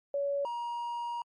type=tone pair in turn; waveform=sine / triangle; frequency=564 / 948.5 Hz; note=C#5 / A#5; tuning=+30 / +30 cents; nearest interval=major sixth; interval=900 cents; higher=second; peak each=-28 / -31 dBFS; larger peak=first; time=0.14-0.45 / 0.45-1.22 s; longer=second; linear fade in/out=2 ms; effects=MP3 48 kbps